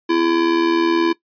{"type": "tone with amplitude modulation", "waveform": "square", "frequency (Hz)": 336, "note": "E4", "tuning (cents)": 33, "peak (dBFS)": -12, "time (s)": [0.09, 1.13], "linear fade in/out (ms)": 10, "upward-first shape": "sine", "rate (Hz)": 79.3, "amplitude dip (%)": 60, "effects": ["noise-tail reverb RT60 0.1 s tail -19 dB re dry", "resampled to 11025 Hz"]}